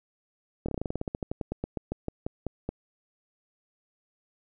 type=slowing click train; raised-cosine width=2 ms; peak=-17 dBFS; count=23; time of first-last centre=0.66-2.69 s; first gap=25 ms; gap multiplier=1.11; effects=none

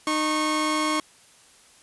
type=tone pair together; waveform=sawtooth; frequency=307 / 1094 Hz; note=D#4 / C#6; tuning=-23 / -23 cents; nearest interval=octave + minor seventh; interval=2200 cents; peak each=-21 dBFS; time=0.07-1 s; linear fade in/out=2 ms; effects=white hiss -54 dBFS RMS until 1.82 s + resampled to 24000 Hz

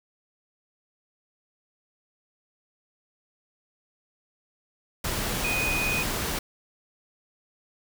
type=tone in noise; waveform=sine; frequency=2489 Hz; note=D#7; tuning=in tune; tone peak=-26 dBFS; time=5.44-6.03 s; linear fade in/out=5 ms; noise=pink; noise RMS=-29 dBFS; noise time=5.04-6.39 s; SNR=0 dB; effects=none

